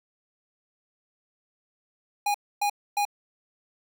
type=tone bursts; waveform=square; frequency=820 Hz; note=G#5; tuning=22 cents flat; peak=-23 dBFS; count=3; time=2.26-3.052 s; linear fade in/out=5 ms; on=84 ms; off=270 ms; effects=none